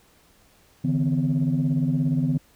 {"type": "tone cluster", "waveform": "sine", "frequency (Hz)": [143.5, 160.6, 252.8], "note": ["D3", "E3", "B3"], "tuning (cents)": [-40, -45, 41], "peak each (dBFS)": -23, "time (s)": [0.84, 2.38], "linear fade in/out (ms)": 10, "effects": ["tanh soft clip ceiling -14 dBFS", "pink hiss -58 dBFS RMS until 2.55 s"]}